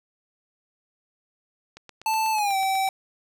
click train, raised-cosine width 0.2 ms, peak -25 dBFS, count 10, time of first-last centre 1.77-2.877 s, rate 8.13 Hz
square tone with pitch glide, 880 to 770.5 Hz, A5 to G5, 0 to -30 cents, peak -22 dBFS, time 2.06-2.89 s, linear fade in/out 2 ms, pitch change -230 cents, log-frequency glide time 2.32-2.56 s
effects none

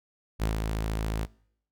sawtooth tone with ADSR envelope, 54.1 Hz, A1, 29 cents flat, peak -20 dBFS, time 0.39-1.27 s, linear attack 37 ms, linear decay 130 ms, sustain -4 dB, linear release 38 ms, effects noise-tail reverb RT60 0.7 s tail -24 dB re dry

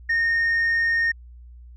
sine tone, 1841 Hz, A#6, 22 cents flat, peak -16 dBFS, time 0.09-1.12 s, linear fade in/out 10 ms, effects tanh soft clip ceiling -17 dBFS + added 60 Hz sine -41 dBFS peak until 1.76 s

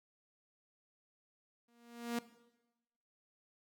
sawtooth tone with exponential growth, 236.2 Hz, A#3, 23 cents sharp, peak -29 dBFS, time 1.68-2.19 s, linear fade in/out 5 ms, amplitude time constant 110 ms, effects noise-tail reverb RT60 1.0 s tail -17 dB re dry

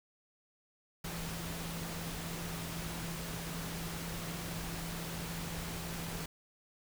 sine tone in noise, 166.9 Hz, E3, 22 cents sharp, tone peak -42 dBFS, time 1.04-6.26 s, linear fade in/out 5 ms, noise pink, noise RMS -42 dBFS, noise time 1.04-6.26 s, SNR -3 dB, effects none

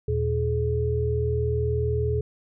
sine tone cluster, 79.8 / 119.7 / 423.3 Hz, D#2 / A#2 / G#4, +44 / +46 / +33 cents, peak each -26 dBFS, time 0.08-2.21 s, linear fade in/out 5 ms, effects none

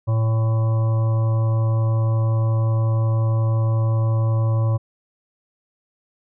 harmonic tone, 111.8 Hz, A2, 28 cents sharp, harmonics 1 / 3 / 5 / 7 / 9 / 10, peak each -16 / -36 / -31 / -42 / -36 / -40 dBFS, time 0.07-4.78 s, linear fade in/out 20 ms, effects none

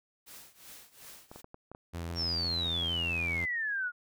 white noise with tremolo, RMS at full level -48 dBFS, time 0.26-1.42 s, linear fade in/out 20 ms, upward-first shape triangle, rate 2.7 Hz, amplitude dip 90%
clicks, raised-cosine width 1 ms, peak -32 dBFS, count 11, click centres 1.315 / 1.36 / 1.444 / 1.544 / 1.716 / 1.749 / 2.11 / 2.222 / 2.448 / 2.661 / 2.829 s
sawtooth tone with vibrato, 84.5 Hz, E2, 43 cents sharp, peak -32 dBFS, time 1.93-3.46 s, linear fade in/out 20 ms, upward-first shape sine, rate 6.2 Hz, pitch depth 20 cents each way
sine exponential sweep, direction down, 5588 to 1413 Hz, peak -30 dBFS, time 2.15-3.92 s, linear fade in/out 50 ms
effects none

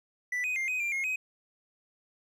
triangle tone with pitch steps, 1978 / 2501 / 2109 / 2509 / 2377 / 2151 / 2523 Hz, B6 / D#7 / C7 / D#7 / D7 / C7 / D#7, +2 / +8 / +13 / +14 / +20 / +47 / +23 cents, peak -27 dBFS, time 0.32-1.16 s, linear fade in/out 5 ms, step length 120 ms, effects none

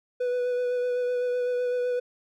triangle tone with vibrato, 493.9 Hz, B4, in tune, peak -22 dBFS, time 0.2-2 s, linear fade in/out 10 ms, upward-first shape sine, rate 7.9 Hz, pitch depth 15 cents each way, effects none

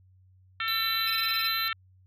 harmonic tone, 448.6 Hz, A4, 34 cents sharp, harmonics 3 / 4 / 5 / 6 / 7 / 8 / 9, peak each -32 / -34 / -36 / -38 / -39 / -40 / -41 dBFS, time 0.6-1.73 s, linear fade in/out 2 ms
square tone with pitch glide, 3989 to 4035 Hz, B7 to B7, +17 to +36 cents, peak -29 dBFS, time 0.68-1.68 s, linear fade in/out 0 ms, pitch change +19 cents, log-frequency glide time 0.92-1.54 s
35% pulse tone bursts, 2568 Hz, E7, 46 cents flat, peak -33 dBFS, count 8, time 1.07-1.474 s, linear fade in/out 5 ms, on 33 ms, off 20 ms
effects added 93 Hz sine -56 dBFS peak until 2.06 s

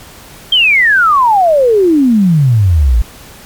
sine exponential sweep, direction down, 3231 to 52.9 Hz, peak -5 dBFS, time 0.52-3.02 s, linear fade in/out 5 ms, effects pink hiss -35 dBFS RMS until 3.45 s + MP3 96 kbps

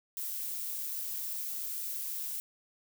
violet noise with amplitude modulation, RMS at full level -36 dBFS, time 0.17-2.4 s, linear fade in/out 0 ms, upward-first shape sine, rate 148 Hz, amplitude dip 25%, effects none

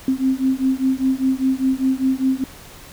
sine beating tone pair, 260.8 / 265.8 Hz, C4 / C4, -5 / +27 cents, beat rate 5 Hz, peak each -19 dBFS, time 0.08-2.44 s, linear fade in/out 2 ms, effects pink hiss -41 dBFS RMS until 2.92 s

